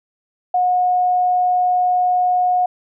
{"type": "tone", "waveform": "sine", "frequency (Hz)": 725, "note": "F#5", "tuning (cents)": -35, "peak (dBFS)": -13, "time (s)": [0.54, 2.66], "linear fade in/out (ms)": 5, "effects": []}